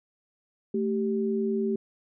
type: tone pair together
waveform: sine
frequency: 220 / 389.5 Hz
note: A3 / G4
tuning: 0 / -11 cents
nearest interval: minor seventh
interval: 989 cents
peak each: -27 dBFS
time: 0.74-1.76 s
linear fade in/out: 5 ms
effects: none